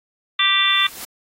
harmonic tone, 392 Hz, G4, in tune, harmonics 3 / 4 / 5 / 6 / 7 / 8 / 9, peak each -22 / -28 / -21 / -26 / -23 / -29 / -17 dBFS, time 0.39-0.87 s, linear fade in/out 5 ms
white noise with exponential growth, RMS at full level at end -31 dBFS, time 0.4-1.05 s, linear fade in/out 5 ms, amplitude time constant 140 ms
effects AAC 48 kbps

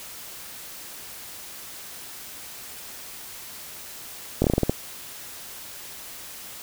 slowing click train, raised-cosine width 2 ms, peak -6 dBFS, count 8, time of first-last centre 4.42-4.695 s, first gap 22 ms, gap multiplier 1.19, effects white hiss -40 dBFS RMS until 6.62 s

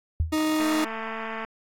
sine tone with exponential decay, 80 Hz, D#2, 49 cents sharp, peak -17 dBFS, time 0.2-0.41 s, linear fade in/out 0 ms, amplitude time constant 45 ms
40% pulse tone, 311.1 Hz, D#4, in tune, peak -21 dBFS, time 0.32-0.85 s, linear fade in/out 10 ms
click train, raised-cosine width 0.5 ms, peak -20 dBFS, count 190, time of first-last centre 0.6-1.448 s, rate 223 Hz
effects AAC 48 kbps

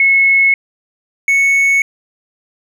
sine / triangle tone pair in turn, 2188 / 2211 Hz, C#7 / C#7, -23 / -5 cents, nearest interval unison, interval 18 cents, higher second, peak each -7 dBFS, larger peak neither, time 0-0.54 / 1.28-1.82 s, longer neither, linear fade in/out 2 ms, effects none

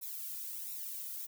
violet noise with flanger, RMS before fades -42 dBFS, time 0.01-1.27 s, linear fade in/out 20 ms, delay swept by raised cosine 0.63 to 1.83 ms, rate 1.4 Hz, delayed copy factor -0.95, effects none

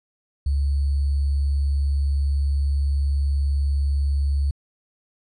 sine tone with sample-and-hold, 70.2 Hz, C#2, 22 cents sharp, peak -18 dBFS, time 0.46-4.51 s, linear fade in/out 5 ms, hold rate 4410 Hz, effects resampled to 22050 Hz

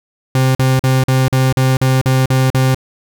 40% pulse tone bursts, 130.81 Hz, C3, in tune, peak -9 dBFS, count 10, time 0.35-2.746 s, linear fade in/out 2 ms, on 200 ms, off 44 ms, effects none

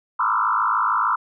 sine tone with frequency modulation, 1174.7 Hz, D6, in tune, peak -17 dBFS, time 0.19-1.16 s, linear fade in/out 10 ms, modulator 53.3 Hz, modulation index 4.2, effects none

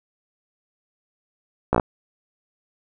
slowing click train, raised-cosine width 1 ms, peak -4 dBFS, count 5, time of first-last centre 1.73-1.798 s, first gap 16 ms, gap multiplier 1.04, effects none

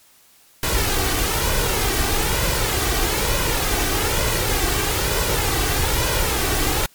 pink noise with flanger, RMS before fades -20 dBFS, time 0.63-6.86 s, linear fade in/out 2 ms, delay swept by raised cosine 2 to 2.63 ms, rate 1.1 Hz, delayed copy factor +0.55, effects white hiss -53 dBFS RMS until 6.94 s + MP3 96 kbps

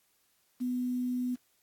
sine tone with quantisation, 248.9 Hz, B3, 14 cents sharp, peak -29 dBFS, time 0.6-1.36 s, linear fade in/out 20 ms, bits 9, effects white hiss -71 dBFS RMS until 1.62 s + AAC 64 kbps

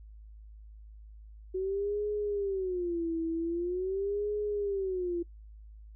sine tone with vibrato, 370 Hz, F#4, in tune, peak -29 dBFS, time 1.54-5.23 s, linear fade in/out 10 ms, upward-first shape sine, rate 0.44 Hz, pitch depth 210 cents each way, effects noise-tail reverb RT60 0.1 s tail -22 dB re dry + added 53 Hz sine -47 dBFS peak until 5.95 s

